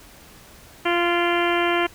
harmonic tone with a mistuned harmonic, 346.5 Hz, F4, 14 cents flat, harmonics 1 / 2 / 3 / 4 / 5 / 6 / 7 / 8 / 9, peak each -22 / -25 / -27 / -28 / -29 / -30 / -30 / -31 / -32 dBFS, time 0.85-1.87 s, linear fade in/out 10 ms, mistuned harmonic 7, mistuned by -35 cents, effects pink hiss -47 dBFS RMS until 1.94 s

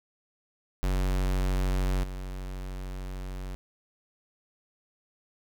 square tone with level steps, 46.62 Hz, F#1, 14 cents sharp, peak -25 / -35 dBFS, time 0.83-3.55 s, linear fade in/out 0 ms, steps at 2.03 s, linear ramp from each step 10 ms, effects none

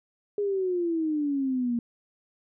sine exponential sweep, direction down, 415.3 to 233.1 Hz, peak -24 dBFS, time 0.38-1.79 s, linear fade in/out 2 ms, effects none

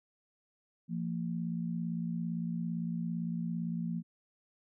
sine tone pair together, 170.5 / 228.2 Hz, F3 / A#3, -41 / -37 cents, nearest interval perfect fourth, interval 504 cents, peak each -34 / -37 dBFS, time 0.88-4.03 s, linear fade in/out 50 ms, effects none

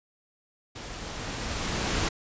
pink noise with level ramp, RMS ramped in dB -40 to -26 dBFS, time 0.75-2.09 s, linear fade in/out 10 ms, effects resampled to 16000 Hz

